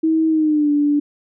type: tone with pitch glide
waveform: sine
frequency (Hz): 320 to 291.8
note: D#4 to D4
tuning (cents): +49 to -11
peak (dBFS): -13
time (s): 0.03-1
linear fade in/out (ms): 10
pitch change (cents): -160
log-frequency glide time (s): 0.28-0.71
effects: none